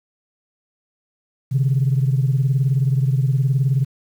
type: beating tone pair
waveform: sine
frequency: 130.81 / 149.81 Hz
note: C3 / D3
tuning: 0 / +35 cents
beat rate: 19 Hz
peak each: -15 / -20 dBFS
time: 1.51-3.85 s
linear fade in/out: 20 ms
effects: tanh soft clip ceiling -9 dBFS + 8-bit